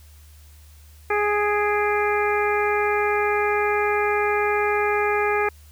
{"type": "harmonic tone with a mistuned harmonic", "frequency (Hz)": 415.3, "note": "G#4", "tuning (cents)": 0, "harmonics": [1, 2, 3, 4, 5, 6], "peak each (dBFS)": [-22, -25, -27, -28, -29, -30], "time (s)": [1.1, 5.49], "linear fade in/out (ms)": 5, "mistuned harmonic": 6, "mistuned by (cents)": -65, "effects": ["added 75 Hz sine -45 dBFS peak until 5.71 s", "white hiss -55 dBFS RMS until 5.71 s"]}